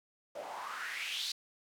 white noise with band-pass filter sweep, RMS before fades -40 dBFS, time 0.35-1.32 s, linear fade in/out 5 ms, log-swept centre 560 to 4400 Hz, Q 4.4, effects none

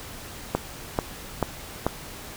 click train, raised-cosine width 1 ms, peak -7 dBFS, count 4, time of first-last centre 0.55-1.866 s, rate 2.28 Hz, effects pink hiss -40 dBFS RMS until 2.36 s

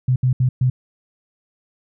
sine tone bursts at uneven times, 127.4 Hz, C3, 46 cents flat, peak -13 dBFS, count 4, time 0.08-0.16 / 0.23-0.33 / 0.4-0.49 / 0.61-0.7 s, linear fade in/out 5 ms, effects none

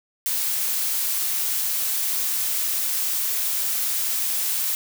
blue noise, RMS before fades -24 dBFS, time 0.26-4.75 s, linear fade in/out 0 ms, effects none

